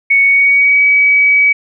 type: tone with pitch glide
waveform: sine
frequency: 2222 to 2275 Hz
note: C#7 to C#7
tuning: +4 to +44 cents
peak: -6 dBFS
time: 0.1-1.53 s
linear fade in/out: 10 ms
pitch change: +40 cents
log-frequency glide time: 0.23-0.83 s
effects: none